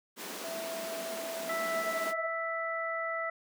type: high-pass noise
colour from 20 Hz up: pink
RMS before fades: -41 dBFS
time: 0.16-2.14 s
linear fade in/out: 50 ms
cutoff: 180 Hz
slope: 96 dB/octave
type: tone with pitch glide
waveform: sine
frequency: 659.3 to 642 Hz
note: E5 to E5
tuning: 0 to -46 cents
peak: -37 dBFS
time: 0.44-2.27 s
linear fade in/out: 5 ms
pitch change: -46 cents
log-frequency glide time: 1.67-2 s
type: harmonic tone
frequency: 659.3 Hz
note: E5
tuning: in tune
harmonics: 1 / 2 / 3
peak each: -36 / -36 / -36 dBFS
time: 1.49-3.3 s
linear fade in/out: 5 ms
effects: none